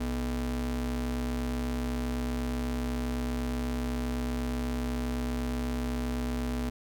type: ring-modulated tone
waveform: square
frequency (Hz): 92.5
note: F#2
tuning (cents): 0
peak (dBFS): -27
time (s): 0-6.7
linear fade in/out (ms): 10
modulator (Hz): 151
effects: none